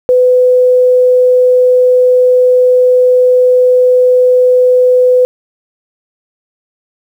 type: tone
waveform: sine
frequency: 502 Hz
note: B4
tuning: 28 cents sharp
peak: -4 dBFS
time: 0.09-5.25 s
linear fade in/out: 0 ms
effects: 7-bit